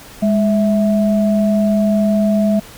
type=tone pair together; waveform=sine; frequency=206.5 / 655 Hz; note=G#3 / E5; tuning=-10 / -11 cents; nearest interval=octave + minor sixth; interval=1999 cents; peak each=-12 / -18 dBFS; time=0.22-2.6 s; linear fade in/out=10 ms; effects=pink hiss -38 dBFS RMS until 2.77 s